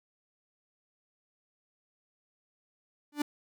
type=tone with exponential growth; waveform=45% pulse; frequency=293.7 Hz; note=D4; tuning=in tune; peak=-25 dBFS; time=3.12-3.22 s; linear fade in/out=5 ms; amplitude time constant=20 ms; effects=none